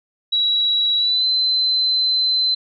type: tone with pitch glide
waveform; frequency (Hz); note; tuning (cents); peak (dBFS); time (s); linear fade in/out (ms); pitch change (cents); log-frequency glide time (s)
sine; 3892 to 4060; B7 to B7; -26 to +47; -15; 0.32-2.55; 10; +73; 0.97-1.26
effects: none